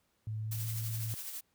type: tone with pitch glide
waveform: sine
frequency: 108.5 to 111.61 Hz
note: A2 to A2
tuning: -24 to +25 cents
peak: -34 dBFS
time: 0.27-1.14 s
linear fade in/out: 0 ms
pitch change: +49 cents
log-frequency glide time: 0.42-0.64 s
type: noise with tremolo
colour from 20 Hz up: blue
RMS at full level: -40 dBFS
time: 0.51-1.41 s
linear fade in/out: 10 ms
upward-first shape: triangle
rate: 12 Hz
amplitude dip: 50%
effects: pink hiss -75 dBFS RMS until 1.54 s + high-pass 60 Hz 12 dB/octave